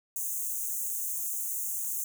white high-pass noise, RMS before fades -33 dBFS, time 0.16-2.04 s, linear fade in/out 2 ms, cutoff 6200 Hz, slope 96 dB/octave, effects none

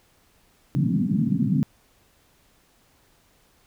pink band-pass noise, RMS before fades -22 dBFS, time 0.75-1.63 s, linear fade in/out 0 ms, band 130 to 260 Hz, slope 48 dB/octave, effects pink hiss -61 dBFS RMS until 3.66 s

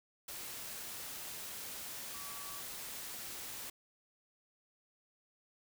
sine tone in noise, 1145 Hz, D6, 44 cents flat, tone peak -52 dBFS, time 2.14-2.61 s, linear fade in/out 5 ms, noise white, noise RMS -45 dBFS, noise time 0.28-3.7 s, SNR -10 dB, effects none

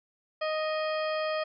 harmonic tone with a mistuned harmonic, 622.3 Hz, D#5, in tune, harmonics 1 / 2 / 3 / 4 / 5 / 7 / 8, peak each -29 / -35 / -39 / -41 / -43 / -46 / -47 dBFS, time 0.41-1.44 s, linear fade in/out 10 ms, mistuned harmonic 5, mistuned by +52 cents, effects none

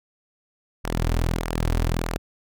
sawtooth tone with flanger, 41.27 Hz, E1, 3 cents sharp, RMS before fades -24 dBFS, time 0.84-2.18 s, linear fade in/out 10 ms, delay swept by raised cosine 0.25 to 6.05 ms, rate 1.6 Hz, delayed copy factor -0.55, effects none

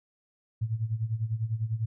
sine tone with tremolo, 111.6 Hz, A2, 25 cents sharp, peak -24 dBFS, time 0.61-1.86 s, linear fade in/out 10 ms, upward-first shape sine, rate 10 Hz, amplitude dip 80%, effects none

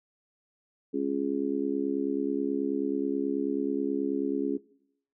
harmonic tone, 69.3 Hz, C#2, in tune, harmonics 3 / 4 / 5 / 6, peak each -37 / -29 / -33 / -32 dBFS, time 0.93-4.58 s, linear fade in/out 20 ms, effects noise-tail reverb RT60 0.7 s tail -20 dB re dry

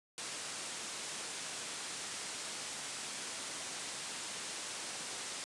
white low-pass noise, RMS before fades -43 dBFS, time 0.18-5.44 s, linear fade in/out 0 ms, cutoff 9600 Hz, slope 48 dB/octave, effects high-pass 150 Hz 12 dB/octave + resampled to 24000 Hz

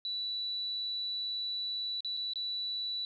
sine tone with dropouts, 3951 Hz, B7, in tune, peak -33 dBFS, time 0.05-3.05 s, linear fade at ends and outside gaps 1 ms, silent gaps 2.006-2.047 / 2.168-2.172 / 2.335-2.357 s, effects 12-bit

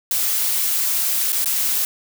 blue noise with dropouts, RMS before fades -20 dBFS, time 0.11-1.85 s, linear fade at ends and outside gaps 1 ms, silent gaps 1.321-1.328 / 1.445-1.458 s, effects none

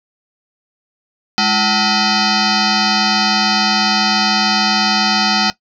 sine tone with frequency modulation, 1975.5 Hz, B6, in tune, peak -11 dBFS, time 1.38-5.5 s, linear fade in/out 0 ms, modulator 546 Hz, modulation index 6, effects noise-tail reverb RT60 0.1 s tail -17 dB re dry

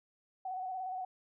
sine tone with vibrato, 747 Hz, F#5, 16 cents sharp, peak -36 dBFS, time 0.45-1.05 s, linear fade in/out 5 ms, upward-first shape square, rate 17 Hz, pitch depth 31 cents each way, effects none

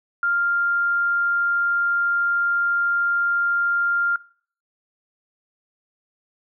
sine tone, 1396.9 Hz, F6, in tune, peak -18 dBFS, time 0.23-4.16 s, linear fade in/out 2 ms, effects noise-tail reverb RT60 0.5 s tail -21 dB re dry

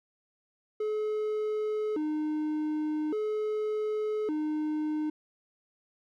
triangle tone with vibrato, 361.6 Hz, F#4, 40 cents flat, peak -26 dBFS, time 0.8-5.1 s, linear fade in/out 5 ms, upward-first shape square, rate 0.43 Hz, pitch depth 290 cents each way, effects none

